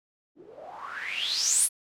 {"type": "noise with low-pass filter sweep", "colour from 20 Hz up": "blue", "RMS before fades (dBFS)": -29, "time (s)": [0.35, 1.69], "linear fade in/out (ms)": 50, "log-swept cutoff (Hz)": [300, 11000], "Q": 8.9, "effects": []}